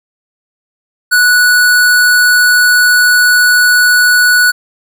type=tone; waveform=square; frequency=1474 Hz; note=F#6; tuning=7 cents flat; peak=-6 dBFS; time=1.11-4.52 s; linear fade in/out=20 ms; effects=none